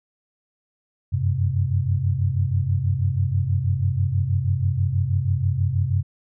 sine tone cluster, 91.6 / 97.8 / 131.4 Hz, F#2 / G2 / C3, -17 / -4 / +8 cents, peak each -23 dBFS, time 1.12-6.03 s, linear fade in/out 20 ms, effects none

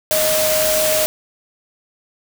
sine tone in noise, 622.3 Hz, D#5, in tune, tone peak -17 dBFS, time 0.11-1.06 s, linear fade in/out 0 ms, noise white, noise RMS -19 dBFS, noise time 0.11-1.06 s, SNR -1 dB, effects none

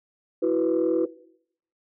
sine chord, E suspended second, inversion none, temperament equal, 329.6 / 370 / 493.9 Hz, E4 / F#4 / B4, 0 / 0 / 0 cents, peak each -23 dBFS, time 0.42-1.06 s, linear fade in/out 10 ms, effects noise-tail reverb RT60 0.7 s tail -19 dB re dry + tanh soft clip ceiling -14 dBFS

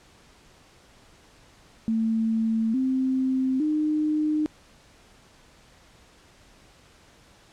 sine tone with pitch steps, 223.6 / 261.3 / 305.4 Hz, A3 / C4 / D#4, +28 / -2 / -32 cents, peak -21 dBFS, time 1.88-4.46 s, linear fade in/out 0 ms, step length 860 ms, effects pink hiss -55 dBFS RMS until 7.52 s + low-pass 8000 Hz 12 dB/octave

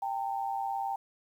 sine tone pair together, 789 / 908.1 Hz, G5 / A#5, +11 / -46 cents, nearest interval major second, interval 243 cents, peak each -32 / -35 dBFS, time 0.02-0.96 s, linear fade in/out 5 ms, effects 10-bit

